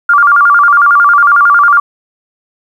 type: tone with vibrato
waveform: sine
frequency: 1275 Hz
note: D#6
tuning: 42 cents sharp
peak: -3 dBFS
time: 0.09-1.8 s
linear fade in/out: 5 ms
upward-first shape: square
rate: 11 Hz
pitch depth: 170 cents each way
effects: 7-bit